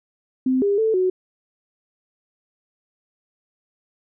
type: tone with pitch steps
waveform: sine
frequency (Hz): 258.9 / 403 / 442.2 / 370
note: C4 / G4 / A4 / F#4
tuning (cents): -18 / +48 / +9 / 0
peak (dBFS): -16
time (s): 0.46-1.1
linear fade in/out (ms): 5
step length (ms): 160
effects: none